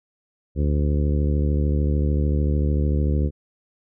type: harmonic tone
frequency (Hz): 73.42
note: D2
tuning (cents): 0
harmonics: 1 / 2 / 3 / 4 / 5 / 6 / 7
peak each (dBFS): -19 / -25 / -29 / -31 / -33 / -35 / -36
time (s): 0.55-3.31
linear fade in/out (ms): 50
effects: none